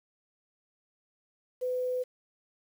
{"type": "tone with quantisation", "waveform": "sine", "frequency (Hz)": 503, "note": "B4", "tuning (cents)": 32, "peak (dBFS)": -28, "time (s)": [1.61, 2.04], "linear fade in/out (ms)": 20, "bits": 9, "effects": []}